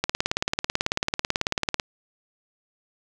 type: click train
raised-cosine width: 0.2 ms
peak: -5 dBFS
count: 33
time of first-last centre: 0.04-1.798 s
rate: 18.2 Hz
effects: none